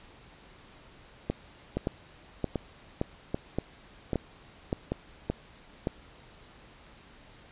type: two click trains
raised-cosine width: 2 ms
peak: -14 / -15 dBFS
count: 9 / 5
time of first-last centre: 1.3-5.871 / 1.77-4.92 s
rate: 1.75 / 1.27 Hz
effects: pink hiss -54 dBFS RMS until 7.51 s + resampled to 8000 Hz